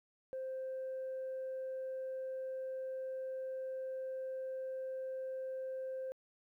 sine tone, 523.3 Hz, C5, in tune, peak -37 dBFS, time 0.33-6.12 s, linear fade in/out 0 ms, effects tanh soft clip ceiling -36 dBFS + 13-bit

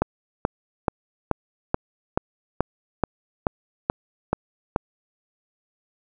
click train, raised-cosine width 1 ms, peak -5 dBFS, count 12, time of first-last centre 0.02-4.761 s, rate 2.32 Hz, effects none

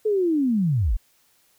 sine linear sweep, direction down, 440 to 31.87 Hz, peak -18 dBFS, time 0.05-0.97 s, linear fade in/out 10 ms, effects white hiss -62 dBFS RMS until 1.58 s

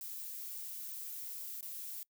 violet noise with dropouts, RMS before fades -44 dBFS, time 0.01-2.03 s, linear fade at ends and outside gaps 1 ms, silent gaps 1.609-1.627 s, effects noise-tail reverb RT60 0.1 s tail -24 dB re dry

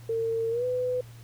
sine tone with pitch glide, 454 to 500.8 Hz, A#4 to B4, -46 to +24 cents, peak -25 dBFS, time 0.09-1.01 s, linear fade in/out 5 ms, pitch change +170 cents, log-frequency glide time 0.5-0.65 s, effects added 117 Hz sine -44 dBFS peak until 1.23 s + pink hiss -55 dBFS RMS until 1.23 s

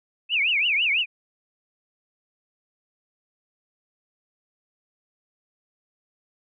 sine tone with vibrato, 2529 Hz, D#7, 28 cents sharp, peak -19 dBFS, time 0.29-1.06 s, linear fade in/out 50 ms, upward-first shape triangle, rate 6 Hz, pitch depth 300 cents each way, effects none

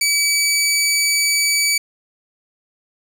15% pulse tone, 2290 Hz, D7, 44 cents flat, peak -8 dBFS, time 0.01-1.78 s, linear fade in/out 5 ms, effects none

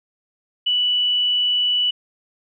sine tone, 2960 Hz, F#7, in tune, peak -16 dBFS, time 0.66-1.91 s, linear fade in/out 10 ms, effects none

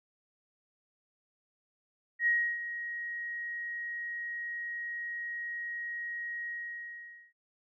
sine tone with ADSR envelope, 1889 Hz, A#6, 22 cents sharp, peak -23 dBFS, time 2.19-7.33 s, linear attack 77 ms, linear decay 310 ms, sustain -12 dB, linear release 850 ms, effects none

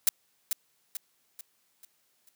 blue noise with echo, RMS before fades -21 dBFS, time 0.07-0.09 s, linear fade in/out 2 ms, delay 440 ms, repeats 5, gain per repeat -7 dB, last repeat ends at 2.29 s, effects white hiss -71 dBFS RMS until 2.35 s + high-pass 100 Hz 12 dB/octave

